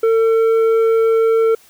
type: tone with tanh clipping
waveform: sine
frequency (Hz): 450.6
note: A4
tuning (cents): +41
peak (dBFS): -12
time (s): 0.03-1.55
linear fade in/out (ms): 5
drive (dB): 7
effects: white hiss -49 dBFS RMS until 1.69 s